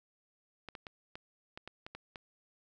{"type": "clicks", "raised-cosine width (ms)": 0.3, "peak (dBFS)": -28, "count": 9, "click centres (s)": [0.687, 0.752, 0.868, 1.155, 1.575, 1.676, 1.865, 1.95, 2.158], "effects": []}